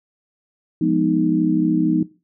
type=chord; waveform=sine; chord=F half-diminished seventh; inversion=none; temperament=equal; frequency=174.61 / 207.7 / 246.9 / 311.1 Hz; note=F3 / Ab3 / Cb4 / Eb4; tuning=0 / 0 / 0 / 0 cents; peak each=-21 / -24 / -22 / -18 dBFS; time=0.81-2.03 s; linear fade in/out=5 ms; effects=noise-tail reverb RT60 0.3 s tail -18 dB re dry